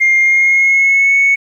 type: tone with pitch glide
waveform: sine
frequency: 2118 to 2214 Hz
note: C7 to C#7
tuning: +21 to -3 cents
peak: -6 dBFS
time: 0-1.36 s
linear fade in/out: 20 ms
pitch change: +76 cents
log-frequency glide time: 0.21-1.16 s
effects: tanh soft clip ceiling -4 dBFS + 8-bit